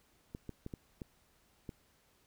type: clicks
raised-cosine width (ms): 3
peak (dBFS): -29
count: 6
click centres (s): 0.349 / 0.493 / 0.664 / 0.738 / 1.018 / 1.692
effects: pink hiss -70 dBFS RMS until 2.26 s